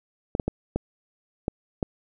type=clicks; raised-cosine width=2 ms; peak=-11 dBFS; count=6; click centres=0.351 / 0.398 / 0.48 / 0.76 / 1.481 / 1.828 s; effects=none